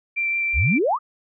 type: tone with vibrato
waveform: sine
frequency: 2352 Hz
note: D7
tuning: 2 cents sharp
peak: -20 dBFS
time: 0.16-0.79 s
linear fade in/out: 20 ms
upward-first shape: sine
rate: 6 Hz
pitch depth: 8 cents each way
type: exponential sweep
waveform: sine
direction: up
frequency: 51.5 to 1315 Hz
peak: -17 dBFS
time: 0.53-0.99 s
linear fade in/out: 50 ms
effects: none